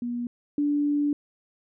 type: tone pair in turn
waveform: sine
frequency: 240.6 / 291.2 Hz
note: B3 / D4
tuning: -45 / -15 cents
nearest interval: minor third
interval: 330 cents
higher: second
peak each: -27 / -21 dBFS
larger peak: second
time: 0.02-0.27 / 0.58-1.13 s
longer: second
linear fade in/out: 2 ms
effects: none